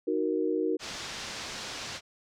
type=chord; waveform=sine; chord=D# minor; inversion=none; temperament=equal; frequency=311.1 / 370 / 466.2 Hz; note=D#4 / F#4 / A#4; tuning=0 / 0 / 0 cents; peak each=-30 dBFS; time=0.07-0.77 s; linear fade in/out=10 ms
type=low-pass noise; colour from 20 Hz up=white; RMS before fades=-39 dBFS; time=0.79-2.01 s; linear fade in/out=50 ms; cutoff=6000 Hz; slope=24 dB/octave
effects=none